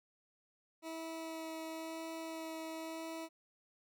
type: tone with vibrato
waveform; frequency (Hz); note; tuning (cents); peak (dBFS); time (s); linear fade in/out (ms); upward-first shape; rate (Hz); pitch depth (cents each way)
20% pulse; 323.4; E4; -33; -37; 0.82-3.29; 50; sine; 0.97; 10
effects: none